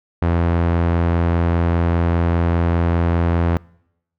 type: tone with low-pass filter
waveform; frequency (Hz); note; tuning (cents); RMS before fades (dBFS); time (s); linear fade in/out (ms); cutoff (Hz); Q
sawtooth; 85; F2; -46; -17; 0.22-3.57; 0; 1700; 0.77
effects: noise-tail reverb RT60 0.8 s tail -25 dB re dry